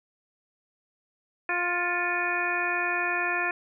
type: harmonic tone with a mistuned harmonic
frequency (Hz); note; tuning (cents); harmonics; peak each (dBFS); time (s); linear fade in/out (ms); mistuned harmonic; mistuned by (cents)
351.7; F4; +12; 1 / 2 / 3 / 4 / 5 / 6 / 7; -35 / -33 / -34 / -33 / -29 / -39 / -31; 1.49-3.51; 2; 6; +82
effects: none